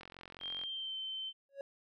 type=click train; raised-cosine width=0.3 ms; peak=-33 dBFS; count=29; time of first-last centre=0.01-0.636 s; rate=44.7 Hz
type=tone with pitch glide; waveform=sine; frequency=3190 to 3090 Hz; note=G7 to G7; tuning=+30 to -26 cents; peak=-38 dBFS; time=0.4-1.33 s; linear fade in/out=50 ms; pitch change=-56 cents; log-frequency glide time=0.58-0.96 s
type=tone with exponential growth; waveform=triangle; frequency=554.4 Hz; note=C#5; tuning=in tune; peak=-34 dBFS; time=1.49-1.61 s; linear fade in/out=1 ms; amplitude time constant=24 ms
effects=none